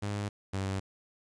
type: tone pair in turn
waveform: sawtooth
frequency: 102.5 / 96.67 Hz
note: G#2 / G2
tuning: -22 / -24 cents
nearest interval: minor second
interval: 102 cents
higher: first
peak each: -28 / -27 dBFS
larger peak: second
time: 0.02-0.29 / 0.53-0.8 s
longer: neither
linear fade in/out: 10 ms
effects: resampled to 22050 Hz + 11-bit